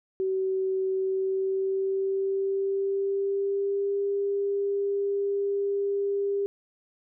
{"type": "tone with pitch glide", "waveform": "sine", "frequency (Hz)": [380, 400], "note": ["F#4", "G4"], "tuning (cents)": [46, 35], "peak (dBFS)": -24, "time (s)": [0.2, 6.46], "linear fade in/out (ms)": 0, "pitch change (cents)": 89, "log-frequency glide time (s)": [0.9, 3.98], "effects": []}